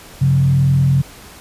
sine tone with frequency modulation, 136.8 Hz, C#3, 23 cents flat, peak -10 dBFS, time 0.21-1.02 s, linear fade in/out 10 ms, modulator 41.6 Hz, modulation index 0.52, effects pink hiss -39 dBFS RMS until 1.4 s + resampled to 32000 Hz

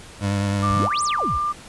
25% pulse tone with vibrato, 100 Hz, G2, 35 cents sharp, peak -16 dBFS, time 0.2-0.89 s, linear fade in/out 50 ms, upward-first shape triangle, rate 9.4 Hz, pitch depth 29 cents each way
sine tone with pitch glide, 1182 to 1192.3 Hz, D6 to D6, +11 to +26 cents, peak -20 dBFS, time 0.62-1.53 s, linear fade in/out 20 ms, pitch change +15 cents, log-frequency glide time 0.74-1.18 s
sine exponential two-way sweep, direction up then down, 43.65 to 9710 to 43.65 Hz, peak -25 dBFS, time 0.69-1.39 s, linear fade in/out 20 ms, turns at 1.03 s
effects pink hiss -42 dBFS RMS until 1.68 s + resampled to 24000 Hz

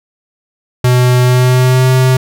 square tone with pitch glide, 124.9 to 129.23 Hz, B2 to C3, +20 to -21 cents, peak -7 dBFS, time 0.84-2.17 s, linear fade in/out 5 ms, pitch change +59 cents, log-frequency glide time 1.22-1.91 s, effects none

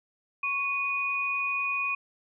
sine tone pair together, 1103 / 2473 Hz, C#6 / D#7, -9 / -11 cents, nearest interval octave + major second, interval 1398 cents, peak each -33 / -27 dBFS, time 0.43-1.95 s, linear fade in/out 5 ms, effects none

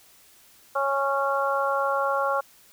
harmonic tone, 276 Hz, C#4, 7 cents flat, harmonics 2 / 3 / 4 / 5, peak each -26 / -29 / -27 / -28 dBFS, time 0.75-2.41 s, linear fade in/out 10 ms, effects white hiss -55 dBFS RMS until 2.72 s

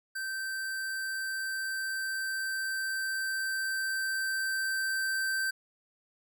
square tone with level ramp, 1556 Hz, G6, 13 cents flat, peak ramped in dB -34 to -29 dBFS, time 0.15-5.51 s, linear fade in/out 10 ms, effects none

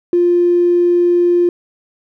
triangle tone, 350 Hz, F4, 4 cents sharp, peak -5 dBFS, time 0.13-1.49 s, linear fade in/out 2 ms, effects tanh soft clip ceiling -7 dBFS

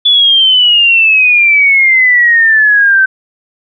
sine exponential sweep, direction down, 3458 to 1535 Hz, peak -4 dBFS, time 0.05-3.06 s, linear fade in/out 10 ms, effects none

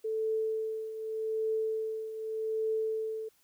sine tone with tremolo, 440 Hz, A4, in tune, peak -27 dBFS, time 0.04-3.29 s, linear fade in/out 10 ms, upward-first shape triangle, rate 0.84 Hz, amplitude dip 70%, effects white hiss -68 dBFS RMS until 3.43 s

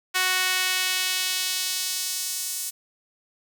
sawtooth tone with high-pass filter sweep, 370 Hz, F#4, in tune, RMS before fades -26 dBFS, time 0.14-2.71 s, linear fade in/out 20 ms, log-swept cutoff 1600 to 7700 Hz, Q 1, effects none

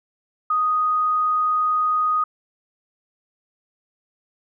sine tone, 1244.5 Hz, D#6, in tune, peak -17 dBFS, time 0.5-2.24 s, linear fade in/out 5 ms, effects none

